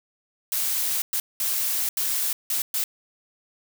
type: noise bursts at uneven times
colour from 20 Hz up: blue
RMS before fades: -25 dBFS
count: 6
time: 0.52-1.02 / 1.13-1.2 / 1.4-1.89 / 1.97-2.33 / 2.5-2.62 / 2.74-2.84 s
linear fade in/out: 2 ms
effects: none